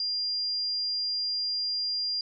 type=tone; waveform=sine; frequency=4800 Hz; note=D8; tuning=37 cents sharp; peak=-27 dBFS; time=0-2.21 s; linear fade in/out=2 ms; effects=none